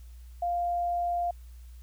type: tone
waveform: sine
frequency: 698.5 Hz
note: F5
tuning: in tune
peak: -26 dBFS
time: 0.42-1.31 s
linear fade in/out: 5 ms
effects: added 60 Hz sine -44 dBFS peak until 1.82 s + white hiss -64 dBFS RMS until 1.82 s